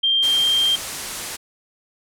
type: tone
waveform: sine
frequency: 3178 Hz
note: G7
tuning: 23 cents sharp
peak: -15 dBFS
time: 0.03-0.76 s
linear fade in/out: 10 ms
type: low-pass noise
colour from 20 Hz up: white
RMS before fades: -31 dBFS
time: 0.22-1.37 s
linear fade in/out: 20 ms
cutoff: 11000 Hz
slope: 24 dB/octave
effects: none